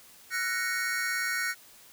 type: chord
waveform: square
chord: Gb major seventh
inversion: third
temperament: equal with one note detuned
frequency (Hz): 1362.6 / 1480 / 1864.7 / 2217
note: F6 / Gb6 / Bb6 / Db7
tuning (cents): -43 / 0 / 0 / 0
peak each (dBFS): -39 / -33 / -33 / -36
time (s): 0.3-1.55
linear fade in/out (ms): 50
effects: white hiss -54 dBFS RMS until 1.92 s